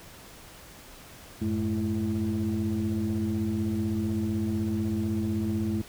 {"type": "tone cluster", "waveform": "sine", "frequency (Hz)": [92.2, 108.1, 214.6, 331.8], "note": ["F#2", "A2", "A3", "E4"], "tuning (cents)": [-6, -30, -43, 11], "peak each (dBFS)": [-31, -33, -27, -31], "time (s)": [1.41, 5.82], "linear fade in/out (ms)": 10, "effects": ["tanh soft clip ceiling -20 dBFS", "pink hiss -48 dBFS RMS until 5.88 s"]}